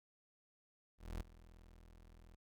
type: tone with ADSR envelope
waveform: 30% pulse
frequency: 41.24 Hz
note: E1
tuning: 2 cents sharp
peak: -37 dBFS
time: 0.98-2.36 s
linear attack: 230 ms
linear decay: 6 ms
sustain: -19 dB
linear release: 16 ms
effects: none